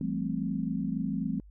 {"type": "chord", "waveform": "sine", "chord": "A minor seventh", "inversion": "second", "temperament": "equal with one note detuned", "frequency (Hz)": [168.86, 196, 220, 261.6], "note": ["E3", "G3", "A3", "C4"], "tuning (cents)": [42, 0, 0, 0], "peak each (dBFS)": -34, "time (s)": [0.01, 1.4], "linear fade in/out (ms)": 2, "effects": ["added 50 Hz sine -49 dBFS peak until 1.5 s"]}